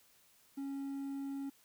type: tone with quantisation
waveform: triangle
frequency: 275.8 Hz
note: C#4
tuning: 9 cents flat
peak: -36 dBFS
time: 0.57-1.5 s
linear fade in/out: 10 ms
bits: 11
effects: white hiss -67 dBFS RMS until 1.64 s